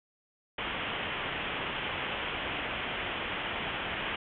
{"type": "low-pass noise", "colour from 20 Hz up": "white", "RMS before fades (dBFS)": -35, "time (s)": [0.58, 4.16], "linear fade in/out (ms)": 5, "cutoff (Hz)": 3300, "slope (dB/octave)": 96, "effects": []}